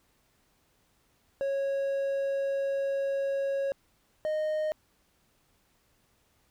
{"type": "tone pair in turn", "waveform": "triangle", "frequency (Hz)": [550, 617.4], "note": ["C#5", "D#5"], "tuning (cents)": [-14, -14], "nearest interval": "major second", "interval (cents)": 200, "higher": "second", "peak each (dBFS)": -25, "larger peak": "neither", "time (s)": [[1.41, 3.72], [4.25, 4.72]], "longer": "first", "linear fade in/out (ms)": 0, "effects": ["pink hiss -69 dBFS RMS until 6.5 s"]}